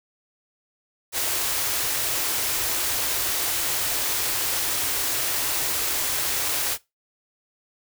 white band-stop noise, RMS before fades -25 dBFS, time 1.12-6.78 s, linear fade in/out 50 ms, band 150 to 260 Hz, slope 96 dB/octave, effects noise-tail reverb RT60 0.2 s tail -19 dB re dry

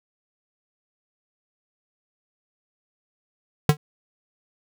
square tone with exponential decay, 149.5 Hz, D3, 31 cents sharp, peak -10 dBFS, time 3.69-3.77 s, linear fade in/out 2 ms, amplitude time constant 17 ms, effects none

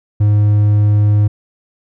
triangle tone, 104.2 Hz, G#2, 6 cents sharp, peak -6 dBFS, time 0.2-1.28 s, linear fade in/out 10 ms, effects none

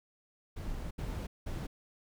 brown noise bursts at uneven times, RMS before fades -38 dBFS, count 3, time 0.56-0.91 / 0.98-1.27 / 1.46-1.67 s, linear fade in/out 10 ms, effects none

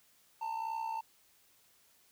triangle tone with amplitude modulation, 898 Hz, A5, 35 cents sharp, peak -30 dBFS, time 0.41-1.01 s, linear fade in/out 10 ms, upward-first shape sine, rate 62.6 Hz, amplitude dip 65%, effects white hiss -67 dBFS RMS until 2.11 s

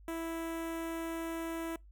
sawtooth tone with notch filter, 329.6 Hz, E4, in tune, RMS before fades -38 dBFS, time 0.08-1.76 s, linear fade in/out 2 ms, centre 4600 Hz, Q 0.92, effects noise-tail reverb RT60 0.2 s tail -25 dB re dry + added 50 Hz sine -53 dBFS peak until 1.91 s

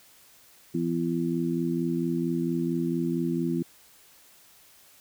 harmonic tone, 84.4 Hz, E2, 41 cents sharp, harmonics 2 / 3 / 4, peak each -29 / -29 / -29 dBFS, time 0.74-3.63 s, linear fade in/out 10 ms, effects white hiss -56 dBFS RMS until 5 s

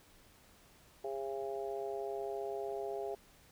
harmonic tone, 135.7 Hz, C#3, 36 cents flat, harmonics 3 / 4 / 5 / 6, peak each -39 / -46 / -42 / -48 dBFS, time 1.04-3.15 s, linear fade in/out 5 ms, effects pink hiss -63 dBFS RMS until 3.51 s

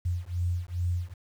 sine beating tone pair, 86.9 / 89.3 Hz, F2 / F2, -8 / +39 cents, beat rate 2.4 Hz, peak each -30 dBFS, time 0.05-1.14 s, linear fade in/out 10 ms, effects 9-bit

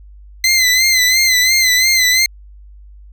20% pulse tone with vibrato, 2048 Hz, C7, 38 cents flat, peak -5 dBFS, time 0.44-2.26 s, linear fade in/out 2 ms, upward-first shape sine, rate 2.9 Hz, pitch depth 59 cents each way, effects added 50 Hz sine -36 dBFS peak until 3.12 s

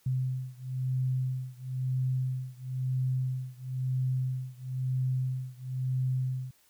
sine beating tone pair, 128.6 / 129.6 Hz, C3 / C3, -30 / -16 cents, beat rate 1 Hz, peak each -31 / -32 dBFS, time 0.06-6.51 s, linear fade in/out 5 ms, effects white hiss -65 dBFS RMS until 6.69 s

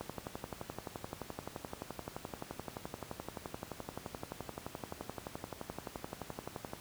click train, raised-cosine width 1 ms, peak -25 dBFS, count 79, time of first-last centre 0.01-6.734 s, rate 11.6 Hz, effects pink hiss -52 dBFS RMS until 6.8 s + high-pass 60 Hz 12 dB/octave

